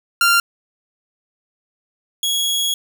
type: tone pair in turn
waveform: sawtooth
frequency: 1388 / 3332 Hz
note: F6 / G#7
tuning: -11 / +5 cents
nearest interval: octave + minor third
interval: 1516 cents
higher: second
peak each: -8 / -14 dBFS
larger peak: first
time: 0.21-0.4 / 2.23-2.74 s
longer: second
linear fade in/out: 2 ms
effects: none